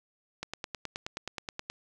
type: click train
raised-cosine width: 0.2 ms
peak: -18 dBFS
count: 13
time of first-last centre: 0.43-1.7 s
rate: 9.45 Hz
effects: none